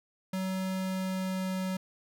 square tone with pitch glide, 188.4 to 187.31 Hz, F#3 to F#3, +32 to +22 cents, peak -31 dBFS, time 0.33-1.77 s, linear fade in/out 5 ms, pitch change -10 cents, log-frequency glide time 0.74-1.57 s, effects none

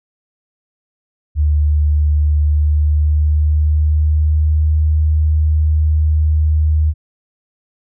sine tone with pitch glide, 74.7 to 77.07 Hz, D2 to D#2, +30 to -16 cents, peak -10 dBFS, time 1.35-6.94 s, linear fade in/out 50 ms, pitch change +54 cents, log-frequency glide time 2.39-4.77 s, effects none

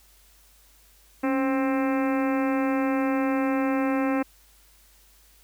harmonic tone with a mistuned harmonic, 263.9 Hz, C4, 15 cents sharp, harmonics 1 / 2 / 3 / 4 / 5 / 6 / 7 / 8 / 9 / 10, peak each -23 / -29 / -33 / -35 / -37 / -39 / -40 / -41 / -42 / -43 dBFS, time 1.23-4.23 s, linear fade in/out 10 ms, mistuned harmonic 1, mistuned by +65 cents, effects added 50 Hz sine -58 dBFS peak until 5.43 s + white hiss -58 dBFS RMS until 5.43 s

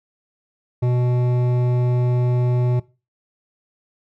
sine tone with hard clipping, 123.47 Hz, B2, in tune, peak -18 dBFS, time 0.82-2.8 s, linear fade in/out 10 ms, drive 12 dB, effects noise-tail reverb RT60 0.3 s tail -20 dB re dry

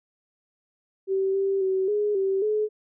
sine tone with pitch steps, 385.3 / 390.6 / 379.7 / 416.3 / 386.6 / 426 Hz, G4 / G4 / F#4 / G#4 / G4 / G#4, -30 / -6 / +45 / +4 / -24 / +44 cents, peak -21 dBFS, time 1.07-2.69 s, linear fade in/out 50 ms, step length 270 ms, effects none

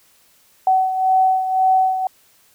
sine beating tone pair, 754 / 755.9 Hz, F#5 / F#5, +32 / +37 cents, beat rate 1.9 Hz, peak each -14 / -21 dBFS, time 0.67-2.07 s, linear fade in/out 2 ms, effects white hiss -55 dBFS RMS until 2.54 s

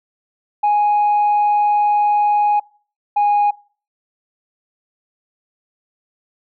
sine tone pair in turn, 830.6 / 824.4 Hz, G#5 / G#5, 0 / -13 cents, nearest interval unison, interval 13 cents, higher first, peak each -10 dBFS, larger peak neither, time 0.63-2.6 / 3.16-3.51 s, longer first, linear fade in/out 10 ms, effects noise-tail reverb RT60 0.4 s tail -23 dB re dry + tanh soft clip ceiling -10 dBFS

